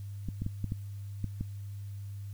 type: clicks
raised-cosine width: 5 ms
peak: -21 dBFS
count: 7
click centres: 0.287 / 0.42 / 0.464 / 0.643 / 0.721 / 1.243 / 1.41 s
effects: added 100 Hz sine -38 dBFS peak until 2.33 s + white hiss -63 dBFS RMS until 2.33 s